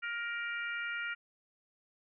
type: harmonic tone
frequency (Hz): 469.8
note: A#4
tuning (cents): +13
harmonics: 3 / 4 / 5 / 6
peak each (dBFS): -37 / -41 / -42 / -47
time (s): 0.02-1.15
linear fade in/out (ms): 20
effects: none